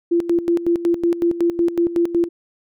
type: tone with tremolo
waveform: sine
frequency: 341.9 Hz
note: F4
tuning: 37 cents flat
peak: -13 dBFS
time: 0.11-2.29 s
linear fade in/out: 10 ms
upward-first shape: square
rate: 5.4 Hz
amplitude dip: 75%
effects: none